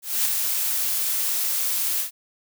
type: noise with ADSR envelope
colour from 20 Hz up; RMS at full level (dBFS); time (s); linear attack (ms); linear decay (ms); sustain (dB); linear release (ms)
blue; -20; 0.02-2.11; 230; 13; -4; 110
effects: none